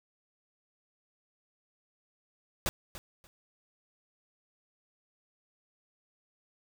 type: noise with echo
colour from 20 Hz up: pink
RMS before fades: -30 dBFS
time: 2.66-2.69 s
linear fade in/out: 0 ms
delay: 290 ms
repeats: 2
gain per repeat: -14 dB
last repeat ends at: 3.27 s
effects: none